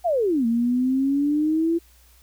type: exponential two-way sweep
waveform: sine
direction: down then up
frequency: 743 to 227.5 to 339.8 Hz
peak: -18 dBFS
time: 0.04-1.79 s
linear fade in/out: 20 ms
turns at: 0.46 s
effects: added 60 Hz sine -53 dBFS peak until 2.22 s + white hiss -57 dBFS RMS until 2.22 s